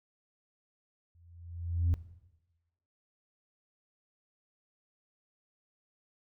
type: tone with exponential growth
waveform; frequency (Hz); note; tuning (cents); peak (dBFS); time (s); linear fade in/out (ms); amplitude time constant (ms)
sine; 85.5; F2; -36; -20; 1.15-1.94; 0; 170
effects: noise-tail reverb RT60 1.0 s tail -17 dB re dry + tanh soft clip ceiling -22 dBFS